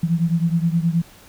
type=beating tone pair; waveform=sine; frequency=164.81 / 174.31 Hz; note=E3 / F3; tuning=0 / -3 cents; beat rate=9.5 Hz; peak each=-18 / -21 dBFS; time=0.03-1.02 s; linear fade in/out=5 ms; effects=pink hiss -47 dBFS RMS until 1.28 s